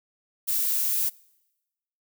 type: noise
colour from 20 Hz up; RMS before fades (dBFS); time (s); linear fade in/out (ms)
violet; -25; 0.47-1.1; 20
effects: noise-tail reverb RT60 1.0 s tail -25 dB re dry